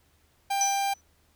45% pulse tone, 793 Hz, G5, 20 cents sharp, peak -25 dBFS, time 0.5-0.94 s, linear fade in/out 10 ms
sine tone with exponential decay, 5970 Hz, F#8, 15 cents sharp, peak -21 dBFS, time 0.61-1.01 s, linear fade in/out 1 ms, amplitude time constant 86 ms
effects added 77 Hz sine -66 dBFS peak until 1.35 s + pink hiss -66 dBFS RMS until 1.35 s

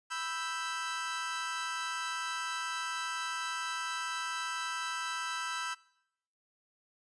sawtooth chord, E minor, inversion second, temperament equal, 987.8 / 1318.5 / 1568 Hz, B5 / E6 / G6, 0 / 0 / 0 cents, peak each -37 / -34 / -36 dBFS, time 0.1-5.75 s, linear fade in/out 20 ms, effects noise-tail reverb RT60 0.8 s tail -23 dB re dry + resampled to 22050 Hz

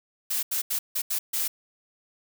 blue noise bursts at uneven times, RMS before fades -27 dBFS, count 6, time 0.3-0.43 / 0.51-0.62 / 0.7-0.79 / 0.95-1.02 / 1.1-1.19 / 1.33-1.48 s, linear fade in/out 10 ms, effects none

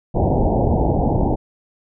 pink low-pass noise, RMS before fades -17 dBFS, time 0.14-1.36 s, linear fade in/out 20 ms, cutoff 890 Hz, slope 96 dB/octave, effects none

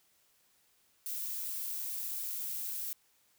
violet noise, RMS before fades -38 dBFS, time 1.06-2.93 s, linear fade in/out 0 ms, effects white hiss -70 dBFS RMS until 3.38 s

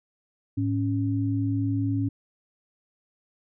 sine tone pair together, 107.25 / 277.2 Hz, A2 / C#4, -44 / 0 cents, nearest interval octave + major third, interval 1644 cents, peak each -25 / -26 dBFS, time 0.57-2.09 s, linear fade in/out 10 ms, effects none

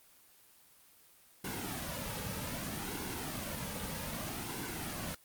pink noise with flanger, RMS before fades -39 dBFS, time 1.44-5.15 s, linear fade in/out 5 ms, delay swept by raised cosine 1.6 to 2.9 ms, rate 0.63 Hz, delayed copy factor -0.75, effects white hiss -62 dBFS RMS until 5.24 s + Opus 24 kbps

